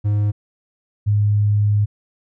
triangle / sine tone pair in turn, 103.83 / 103.83 Hz, G#2 / G#2, 0 / 0 cents, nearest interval unison, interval 0 cents, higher neither, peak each -13 dBFS, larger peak neither, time 0.04-0.32 / 1.06-1.86 s, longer second, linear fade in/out 20 ms, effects none

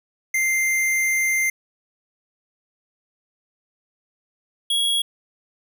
square tone pair in turn, 2092 / 3321 Hz, C7 / G#7, -1 / -1 cents, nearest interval minor sixth, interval 800 cents, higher second, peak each -19 dBFS, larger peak neither, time 0.34-1.5 / 4.7-5.02 s, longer first, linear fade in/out 5 ms, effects none

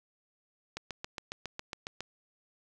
click train, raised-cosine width 0.2 ms, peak -20 dBFS, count 10, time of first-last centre 0.77-2.006 s, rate 7.28 Hz, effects none

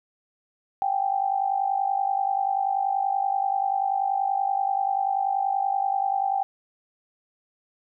sine tone with amplitude modulation, 784 Hz, G5, in tune, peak -18 dBFS, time 0.82-6.43 s, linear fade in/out 0 ms, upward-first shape sine, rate 50.4 Hz, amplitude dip 80%, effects none

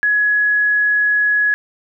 sine tone, 1682 Hz, G#6, 22 cents sharp, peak -12 dBFS, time 0.03-1.54 s, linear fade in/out 0 ms, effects none

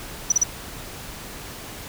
sine tone bursts, 5920 Hz, F#8, in tune, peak -12 dBFS, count 3, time 0.3-0.435 s, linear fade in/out 5 ms, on 21 ms, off 36 ms, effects tanh soft clip ceiling -10 dBFS + pink hiss -37 dBFS RMS until 1.88 s

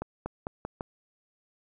accelerating click train, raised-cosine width 1 ms, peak -19 dBFS, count 5, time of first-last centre 0.02-0.808 s, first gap 240 ms, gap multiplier 0.87, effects none

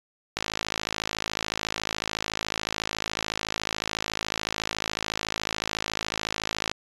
click train, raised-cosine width 0.2 ms, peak -9 dBFS, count 343, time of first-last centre 0.37-6.715 s, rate 53.9 Hz, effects resampled to 24000 Hz

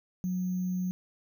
sine tone with sample-and-hold, 182.6 Hz, F#3, 23 cents flat, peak -28 dBFS, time 0.24-0.91 s, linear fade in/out 0 ms, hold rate 6300 Hz, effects none

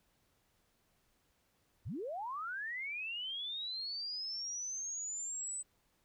sine linear sweep, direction up, 60 to 8100 Hz, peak -38 dBFS, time 1.85-5.63 s, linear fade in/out 20 ms, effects pink hiss -75 dBFS RMS until 6.04 s

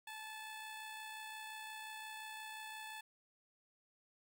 15% pulse tone with amplitude modulation, 870 Hz, A5, 20 cents flat, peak -39 dBFS, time 0.07-3.01 s, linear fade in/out 5 ms, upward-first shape sine, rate 65.7 Hz, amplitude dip 30%, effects none

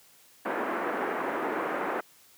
pink band-pass noise, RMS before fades -31 dBFS, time 0.45-2.01 s, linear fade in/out 10 ms, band 280 to 1800 Hz, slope 24 dB/octave, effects white hiss -58 dBFS RMS until 2.37 s + high-pass 80 Hz 12 dB/octave

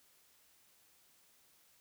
silence, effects white hiss -68 dBFS RMS until 1.8 s

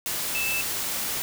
sine tone in noise, 2637 Hz, E7, in tune, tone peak -26 dBFS, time 0.35-0.61 s, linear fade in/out 0 ms, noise white, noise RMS -29 dBFS, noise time 0.06-1.22 s, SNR 0 dB, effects none

